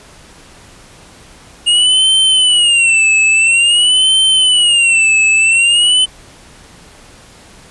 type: tone with vibrato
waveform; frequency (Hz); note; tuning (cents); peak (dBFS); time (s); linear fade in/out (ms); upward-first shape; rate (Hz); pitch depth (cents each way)
square; 2841; F7; +29; -8; 1.66-6.06; 20; sine; 0.49; 150
effects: pink hiss -40 dBFS RMS until 7.7 s + resampled to 24000 Hz